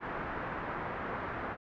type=low-pass noise; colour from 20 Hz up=white; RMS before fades=-38 dBFS; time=0-1.57 s; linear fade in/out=50 ms; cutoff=1600 Hz; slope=24 dB/octave; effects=none